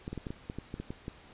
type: clicks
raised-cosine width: 3 ms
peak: -24 dBFS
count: 11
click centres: 0.079 / 0.13 / 0.177 / 0.268 / 0.305 / 0.499 / 0.586 / 0.741 / 0.8 / 0.905 / 1.081 s
effects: pink hiss -55 dBFS RMS until 1.33 s + resampled to 8000 Hz